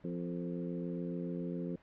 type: harmonic tone with a mistuned harmonic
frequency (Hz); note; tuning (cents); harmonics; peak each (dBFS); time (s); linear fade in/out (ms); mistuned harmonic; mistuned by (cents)
87.1; F2; -4; 2 / 3 / 4 / 5 / 6; -38 / -42 / -44 / -46 / -48; 0.04-1.76; 5; 5; +24
effects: pink hiss -63 dBFS RMS until 1.82 s + low-pass 2000 Hz 12 dB/octave